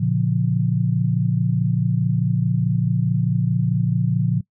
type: chord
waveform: sine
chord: Bb minor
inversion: none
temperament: equal with one note detuned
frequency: 116.54 / 141.26 / 174.61 Hz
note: Bb2 / Db3 / F3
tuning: 0 / +33 / 0 cents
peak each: -21 dBFS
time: 0-4.41 s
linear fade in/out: 10 ms
effects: noise-tail reverb RT60 0.1 s tail -22 dB re dry